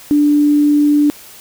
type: tone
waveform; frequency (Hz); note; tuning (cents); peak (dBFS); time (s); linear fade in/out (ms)
sine; 293.7; D4; 0; -8; 0.11-1.1; 0
effects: white hiss -38 dBFS RMS until 1.4 s